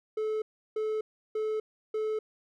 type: tone bursts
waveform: triangle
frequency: 433.1 Hz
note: A4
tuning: 27 cents flat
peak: -26 dBFS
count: 4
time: 0.17-2.19 s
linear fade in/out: 5 ms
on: 250 ms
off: 340 ms
effects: none